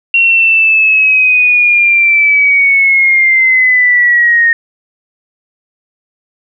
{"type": "linear sweep", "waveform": "sine", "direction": "down", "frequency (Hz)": [2744, 1845], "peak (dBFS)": -5, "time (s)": [0.14, 4.53], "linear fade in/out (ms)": 2, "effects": []}